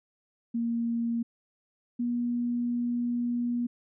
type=tone pair in turn; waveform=sine; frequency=233.1 / 240.5 Hz; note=A#3 / B3; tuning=0 / -46 cents; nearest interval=minor second; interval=54 cents; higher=second; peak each=-26 dBFS; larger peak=neither; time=0.54-1.23 / 1.99-3.67 s; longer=second; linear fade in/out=10 ms; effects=none